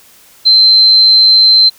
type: tone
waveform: sine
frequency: 4103 Hz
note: C8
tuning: 35 cents flat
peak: -3 dBFS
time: 0.45-1.7 s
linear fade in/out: 20 ms
effects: white hiss -43 dBFS RMS until 1.78 s